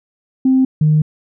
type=tone pair in turn; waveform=sine; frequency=261.6 / 153.38 Hz; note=C4 / D#3; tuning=0 / -24 cents; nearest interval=major sixth; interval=924 cents; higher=first; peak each=-8 dBFS; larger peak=neither; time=0.45-0.65 / 0.81-1.02 s; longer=second; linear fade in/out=5 ms; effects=tanh soft clip ceiling -4 dBFS